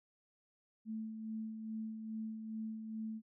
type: tone with tremolo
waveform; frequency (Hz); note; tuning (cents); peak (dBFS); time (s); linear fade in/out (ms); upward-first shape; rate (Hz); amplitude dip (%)
sine; 220; A3; 0; -38; 0.85-3.22; 50; sine; 2.4; 45
effects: none